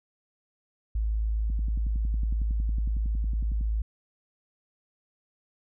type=tone; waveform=sine; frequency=54 Hz; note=A1; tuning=32 cents flat; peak=-24 dBFS; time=0.95-3.82 s; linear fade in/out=5 ms
type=click train; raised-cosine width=5 ms; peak=-26 dBFS; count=24; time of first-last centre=1.5-3.61 s; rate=10.9 Hz
effects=none